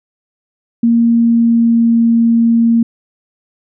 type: tone with pitch glide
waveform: sine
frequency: 232.8 to 231.1 Hz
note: A#3 to A#3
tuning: -2 to -15 cents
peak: -7 dBFS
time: 0.83-2.83 s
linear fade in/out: 5 ms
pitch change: -13 cents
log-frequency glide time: 1.06-2.02 s
effects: none